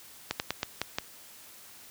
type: clicks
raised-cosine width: 0.2 ms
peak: -11 dBFS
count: 6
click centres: 0.31 / 0.399 / 0.506 / 0.631 / 0.816 / 0.985 s
effects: white hiss -51 dBFS RMS until 1.9 s + high-pass 60 Hz 12 dB/octave